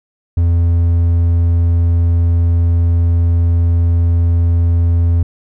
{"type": "tone", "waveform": "triangle", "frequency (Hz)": 85, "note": "F2", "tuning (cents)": -46, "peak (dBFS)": -7, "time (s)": [0.37, 5.23], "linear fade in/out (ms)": 5, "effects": []}